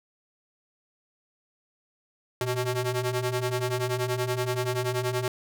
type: ring-modulated tone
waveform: sawtooth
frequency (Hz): 249.5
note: B3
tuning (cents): +18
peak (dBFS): -19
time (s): 2.41-5.28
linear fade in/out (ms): 2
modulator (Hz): 130
effects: none